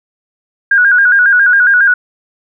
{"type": "tone with vibrato", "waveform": "sine", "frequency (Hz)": 1538, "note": "G6", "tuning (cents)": -33, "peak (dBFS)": -5, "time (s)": [0.71, 1.94], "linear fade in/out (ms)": 5, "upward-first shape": "square", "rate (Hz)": 7.3, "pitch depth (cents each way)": 79, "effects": []}